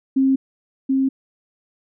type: tone with echo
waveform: sine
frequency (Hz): 267.3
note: C4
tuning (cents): +37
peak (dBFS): -13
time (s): 0.16-0.36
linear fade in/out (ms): 10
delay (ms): 730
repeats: 1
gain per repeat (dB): -2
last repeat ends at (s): 1.09
effects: none